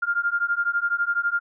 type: beating tone pair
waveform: sine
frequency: 1396.9 / 1408.9 Hz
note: F6 / F6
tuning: 0 / +15 cents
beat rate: 12 Hz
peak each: -24 dBFS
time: 0.02-1.4 s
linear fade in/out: 10 ms
effects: none